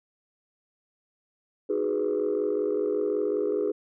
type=chord; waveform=sine; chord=G# minor seventh; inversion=second; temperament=equal; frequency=311.1 / 370 / 415.3 / 493.9 Hz; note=D#4 / F#4 / G#4 / B4; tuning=0 / 0 / 0 / 0 cents; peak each=-31 / -31 / -25 / -30 dBFS; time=1.69-3.72 s; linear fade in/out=10 ms; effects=tanh soft clip ceiling -18 dBFS